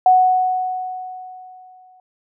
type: tone with exponential decay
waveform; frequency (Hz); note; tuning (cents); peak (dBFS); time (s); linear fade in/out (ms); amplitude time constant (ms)
sine; 740; F#5; 0; -7; 0.06-2; 2; 420
effects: none